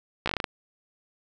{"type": "slowing click train", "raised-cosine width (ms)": 0.3, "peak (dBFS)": -10, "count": 8, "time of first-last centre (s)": [0.26, 0.442], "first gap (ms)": 15, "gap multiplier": 1.18, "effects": []}